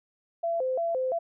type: tone with vibrato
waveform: sine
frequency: 590 Hz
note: D5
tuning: 8 cents sharp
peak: -25 dBFS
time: 0.43-1.19 s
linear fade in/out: 10 ms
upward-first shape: square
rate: 2.9 Hz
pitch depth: 230 cents each way
effects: none